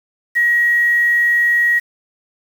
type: tone with quantisation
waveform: sine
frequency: 1900 Hz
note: A#6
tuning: 33 cents sharp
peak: -11 dBFS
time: 0.35-1.8 s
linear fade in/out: 20 ms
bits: 6
effects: none